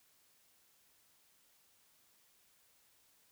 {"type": "silence", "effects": ["white hiss -70 dBFS RMS until 3.31 s"]}